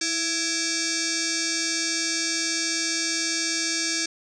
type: tone with frequency modulation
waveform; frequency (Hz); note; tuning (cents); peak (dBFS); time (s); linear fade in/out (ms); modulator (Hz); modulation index
sine; 326.6; E4; -16; -23; 0.01-4.06; 5; 996; 6.8
effects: none